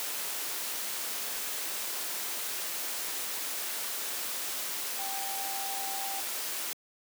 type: tone in noise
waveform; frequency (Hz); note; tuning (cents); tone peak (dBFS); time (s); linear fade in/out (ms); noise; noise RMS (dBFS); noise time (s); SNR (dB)
sine; 784; G5; 0; -38; 4.99-6.2; 0; white; -35; 0-6.73; -6
effects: high-pass 300 Hz 12 dB/octave